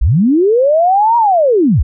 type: linear two-way sweep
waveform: sine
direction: up then down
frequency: 39.54 to 958 to 39.54 Hz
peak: -7 dBFS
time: 0.01-1.83 s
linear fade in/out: 10 ms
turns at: 1.17 s
effects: none